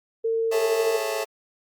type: tone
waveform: sine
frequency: 452.8 Hz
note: A4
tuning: 50 cents sharp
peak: -21 dBFS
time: 0.24-0.97 s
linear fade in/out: 10 ms
type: chord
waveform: sawtooth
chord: A major seventh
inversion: third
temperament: just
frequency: 412.5 / 440 / 550 / 660 Hz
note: G#4 / A4 / C#5 / E5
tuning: -12 / 0 / -14 / +2 cents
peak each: -29 / -25 / -27 / -26 dBFS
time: 0.51-1.25 s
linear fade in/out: 20 ms
effects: Opus 32 kbps